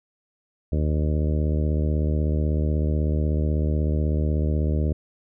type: harmonic tone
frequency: 76.2 Hz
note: D#2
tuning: 36 cents flat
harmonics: 1 / 2 / 3 / 4 / 5 / 6 / 7 / 8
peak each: -21 / -27 / -31 / -33 / -35 / -37 / -38 / -39 dBFS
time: 0.72-4.93 s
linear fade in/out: 5 ms
effects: none